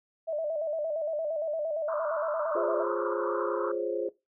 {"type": "tone with vibrato", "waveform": "sine", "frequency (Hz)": 623, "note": "D#5", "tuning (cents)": 2, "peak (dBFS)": -28, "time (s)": [0.27, 2.84], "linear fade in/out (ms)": 20, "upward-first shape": "square", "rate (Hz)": 8.7, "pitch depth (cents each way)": 78}
{"type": "band-pass noise", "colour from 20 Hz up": "white", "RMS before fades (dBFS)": -36, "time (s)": [1.88, 3.72], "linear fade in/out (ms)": 5, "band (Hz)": [930, 1400], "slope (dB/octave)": 96}
{"type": "chord", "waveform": "sine", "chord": "Db major seventh", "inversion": "first", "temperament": "equal", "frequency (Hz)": [349.2, 415.3, 523.3, 554.4], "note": ["F4", "Ab4", "C5", "Db5"], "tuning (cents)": [0, 0, 0, 0], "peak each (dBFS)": [-33, -33, -33, -38], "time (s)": [2.55, 4.09], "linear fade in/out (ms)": 5}
{"effects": ["noise-tail reverb RT60 0.2 s tail -17 dB re dry"]}